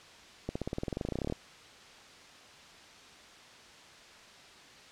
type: accelerating click train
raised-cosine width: 2 ms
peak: -20 dBFS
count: 21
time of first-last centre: 0.49-1.324 s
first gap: 65 ms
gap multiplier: 0.95
effects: white hiss -53 dBFS RMS until 4.91 s + low-pass 5000 Hz 12 dB/octave